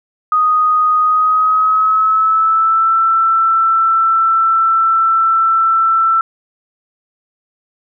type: tone with pitch glide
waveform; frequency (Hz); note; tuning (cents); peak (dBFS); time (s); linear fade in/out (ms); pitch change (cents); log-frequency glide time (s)
sine; 1244.5 to 1333.8; D#6 to E6; 0 to +20; -9; 0.32-6.21; 2; +120; 1.01-2.95
effects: none